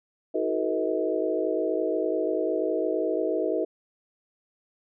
sine tone cluster, 320.9 / 373.1 / 438.8 / 487.5 / 637 Hz, E4 / F#4 / A4 / B4 / D#5, -46 / +14 / -5 / -23 / +41 cents, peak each -30 dBFS, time 0.34-3.65 s, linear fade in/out 10 ms, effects none

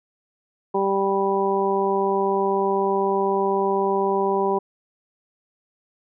harmonic tone, 196 Hz, G3, in tune, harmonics 1 / 2 / 3 / 4 / 5, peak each -29 / -21 / -30 / -26 / -25 dBFS, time 0.74-4.59 s, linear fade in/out 10 ms, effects none

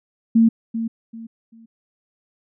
sine tone with echo, 227.1 Hz, A#3, 45 cents flat, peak -10 dBFS, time 0.35-0.49 s, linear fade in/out 10 ms, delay 390 ms, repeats 3, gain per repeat -11 dB, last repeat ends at 1.66 s, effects none

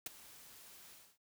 white noise with ADSR envelope, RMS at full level -38 dBFS, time 0.06-1.18 s, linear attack 4 ms, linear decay 15 ms, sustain -19 dB, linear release 260 ms, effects none

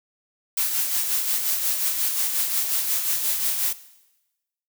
blue noise with tremolo, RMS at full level -22 dBFS, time 0.57-3.73 s, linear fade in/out 5 ms, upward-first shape sine, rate 5.6 Hz, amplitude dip 45%, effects noise-tail reverb RT60 1.0 s tail -17 dB re dry

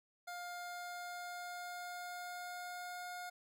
25% pulse tone with pitch glide, 706 to 715.9 Hz, F5 to F5, +19 to +43 cents, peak -40 dBFS, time 0.27-3.3 s, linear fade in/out 10 ms, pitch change +24 cents, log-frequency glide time 0.53-3.09 s, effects none

